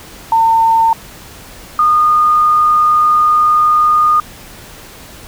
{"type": "tone pair in turn", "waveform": "sine", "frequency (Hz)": [905, 1224.2], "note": ["A5", "D#6"], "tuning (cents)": [48, -28], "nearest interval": "perfect fourth", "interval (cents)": 524, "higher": "second", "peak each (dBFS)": -7, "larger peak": "neither", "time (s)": [[0.32, 0.93], [1.79, 4.2]], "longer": "second", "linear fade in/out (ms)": 2, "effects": ["pink hiss -35 dBFS RMS until 5.27 s"]}